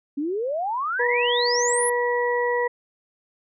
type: exponential sweep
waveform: sine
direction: up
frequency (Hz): 272.5 to 11410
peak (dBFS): -23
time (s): 0.17-1.9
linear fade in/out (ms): 10
type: harmonic tone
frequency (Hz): 484.4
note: B4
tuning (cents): -34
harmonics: 1 / 2 / 4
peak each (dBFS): -22 / -26 / -27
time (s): 0.99-2.68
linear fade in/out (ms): 10
effects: none